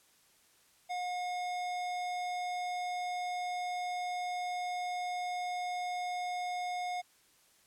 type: tone with tanh clipping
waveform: sine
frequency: 720 Hz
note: F#5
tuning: 47 cents flat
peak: -36 dBFS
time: 0.89-7.02 s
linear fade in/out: 20 ms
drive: 18 dB
effects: white hiss -66 dBFS RMS until 7.66 s + low-pass 12000 Hz 12 dB/octave